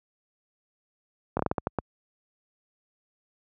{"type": "slowing click train", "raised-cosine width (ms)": 1, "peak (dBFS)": -11, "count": 8, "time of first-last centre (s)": [1.37, 1.787], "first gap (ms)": 23, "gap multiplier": 1.31, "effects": ["high-pass 60 Hz 12 dB/octave"]}